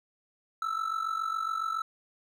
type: tone with amplitude modulation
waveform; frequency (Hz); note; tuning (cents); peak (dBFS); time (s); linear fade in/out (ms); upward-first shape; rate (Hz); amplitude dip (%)
triangle; 1318.5; E6; 0; -24; 0.62-1.82; 2; sine; 47.2; 75
effects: none